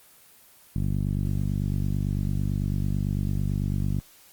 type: tone with low-pass filter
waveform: 10% pulse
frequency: 49 Hz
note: G1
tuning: in tune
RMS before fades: -26 dBFS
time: 0.76-4 s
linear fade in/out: 0 ms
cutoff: 170 Hz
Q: 1.1
effects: white hiss -54 dBFS RMS until 4.32 s + Opus 24 kbps